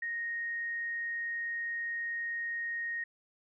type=tone; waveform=sine; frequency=1864.7 Hz; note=A#6; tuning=in tune; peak=-33 dBFS; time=0.02-3.04 s; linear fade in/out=5 ms; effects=none